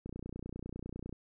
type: click train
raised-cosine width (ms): 3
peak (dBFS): -29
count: 33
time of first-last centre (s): 0.06-1.127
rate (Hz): 30
effects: none